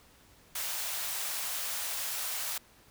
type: high-pass noise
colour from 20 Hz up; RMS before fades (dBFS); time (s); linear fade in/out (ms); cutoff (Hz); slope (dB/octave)
white; -35; 0.55-2.58; 5; 580; 24
effects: pink hiss -60 dBFS RMS until 2.9 s